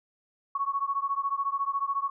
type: beating tone pair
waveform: sine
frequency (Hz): 1105 / 1119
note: C#6 / C#6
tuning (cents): -6 / +16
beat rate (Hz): 14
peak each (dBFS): -29 / -30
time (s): 0.55-2.1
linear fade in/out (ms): 5
effects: none